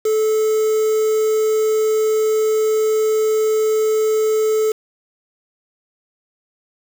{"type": "tone with quantisation", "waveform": "triangle", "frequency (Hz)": 434.3, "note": "A4", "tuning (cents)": -23, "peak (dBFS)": -12, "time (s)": [0.05, 4.72], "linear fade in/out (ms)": 5, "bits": 5, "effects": []}